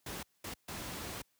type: noise bursts at uneven times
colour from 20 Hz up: pink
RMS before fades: -42 dBFS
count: 3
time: 0.06-0.23 / 0.44-0.54 / 0.68-1.22 s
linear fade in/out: 5 ms
effects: white hiss -75 dBFS RMS until 1.39 s + high-pass 60 Hz 12 dB/octave